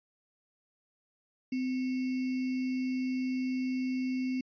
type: tone with sample-and-hold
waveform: sine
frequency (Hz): 256.8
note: C4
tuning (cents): -32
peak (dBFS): -29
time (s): 1.52-4.41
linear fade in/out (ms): 5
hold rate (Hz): 2450
effects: resampled to 11025 Hz